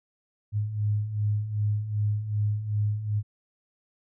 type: beating tone pair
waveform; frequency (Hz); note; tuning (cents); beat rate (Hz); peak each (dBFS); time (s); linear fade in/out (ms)
sine; 103 / 105.6; G#2 / G#2; -14 / +29; 2.6; -31 / -25; 0.52-3.23; 50
effects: none